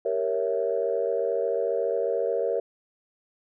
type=chord; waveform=sine; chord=G diminished seventh; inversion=none; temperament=equal; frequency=392 / 466.2 / 554.4 / 659.3 Hz; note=G4 / Bb4 / Db5 / Fb5; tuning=0 / 0 / 0 / 0 cents; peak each=-31 / -26 / -28 / -31 dBFS; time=0.05-2.6 s; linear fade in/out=5 ms; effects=tanh soft clip ceiling -13 dBFS